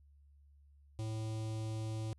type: tone with notch filter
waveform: square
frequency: 110 Hz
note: A2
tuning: in tune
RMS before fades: -39 dBFS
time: 0.99-2.13 s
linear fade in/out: 0 ms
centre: 1600 Hz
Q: 0.71
effects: added 71 Hz sine -60 dBFS peak until 2.18 s + resampled to 24000 Hz